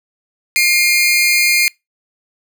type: tone pair together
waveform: sawtooth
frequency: 2122 / 2415 Hz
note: C7 / D7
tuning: +24 / +48 cents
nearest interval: major second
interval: 224 cents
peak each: -10 dBFS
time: 0.56-1.68 s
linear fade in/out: 0 ms
effects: noise-tail reverb RT60 0.2 s tail -26 dB re dry